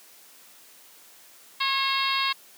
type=harmonic tone with a mistuned harmonic; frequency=541 Hz; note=C#5; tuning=42 cents flat; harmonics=2 / 3 / 4 / 5 / 6 / 7 / 8 / 9; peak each=-27 / -34 / -31 / -31 / -32 / -31 / -32 / -37 dBFS; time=1.6-2.33 s; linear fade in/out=10 ms; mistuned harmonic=3; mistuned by=+28 cents; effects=white hiss -52 dBFS RMS until 2.57 s + high-pass 200 Hz 12 dB/octave